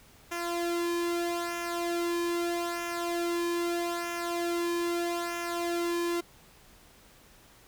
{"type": "tone with flanger", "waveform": "sawtooth", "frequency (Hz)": 344, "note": "F4", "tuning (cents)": -26, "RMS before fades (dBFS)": -31, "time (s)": [0.31, 6.21], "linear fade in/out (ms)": 10, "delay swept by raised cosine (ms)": [0.23, 1.43], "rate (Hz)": 0.79, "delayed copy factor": -0.65, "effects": ["pink hiss -57 dBFS RMS until 7.67 s"]}